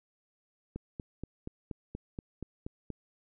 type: click train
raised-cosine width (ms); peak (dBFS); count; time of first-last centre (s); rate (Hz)
3; -25; 10; 0.76-2.903; 4.2
effects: none